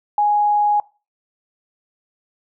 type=tone; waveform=sine; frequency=830.6 Hz; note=G#5; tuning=in tune; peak=-13 dBFS; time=0.18-0.8 s; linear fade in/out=2 ms; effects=noise-tail reverb RT60 0.3 s tail -21 dB re dry